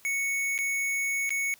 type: tone with dropouts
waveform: square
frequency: 2217 Hz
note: C#7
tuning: in tune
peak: -27 dBFS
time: 0.05-1.54 s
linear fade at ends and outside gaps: 0 ms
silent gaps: 0.579-0.588 / 1.293-1.305 s
effects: white hiss -57 dBFS RMS until 1.59 s